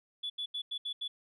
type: tone bursts at uneven times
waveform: sine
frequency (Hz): 3436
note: A7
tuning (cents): -42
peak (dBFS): -33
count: 6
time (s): 0.23-0.3 / 0.38-0.46 / 0.54-0.62 / 0.71-0.78 / 0.85-0.93 / 1.01-1.08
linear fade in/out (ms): 10
effects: tanh soft clip ceiling -29 dBFS